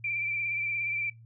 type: tone with vibrato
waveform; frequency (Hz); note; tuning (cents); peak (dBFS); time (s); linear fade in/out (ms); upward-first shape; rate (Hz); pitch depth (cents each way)
sine; 2349; D7; 0; -28; 0.04-1.1; 5; sine; 17; 32
effects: noise-tail reverb RT60 0.2 s tail -24 dB re dry + added 114 Hz sine -49 dBFS peak until 1.25 s